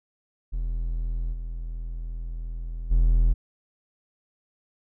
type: tone with level steps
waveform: triangle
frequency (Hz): 41.43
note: E1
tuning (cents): +9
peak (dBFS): -23 / -28 / -14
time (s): 0.52-3.34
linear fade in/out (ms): 20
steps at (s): 1.32 / 2.9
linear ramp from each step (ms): 20
effects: none